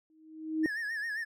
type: tone with exponential growth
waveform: sine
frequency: 315.2 Hz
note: D#4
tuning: 23 cents sharp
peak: -23 dBFS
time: 0.1-0.66 s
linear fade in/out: 1 ms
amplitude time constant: 120 ms
type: tone with vibrato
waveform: triangle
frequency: 1760 Hz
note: A6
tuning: in tune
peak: -31 dBFS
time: 0.63-1.25 s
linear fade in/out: 20 ms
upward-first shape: sine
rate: 7.5 Hz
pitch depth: 100 cents each way
effects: none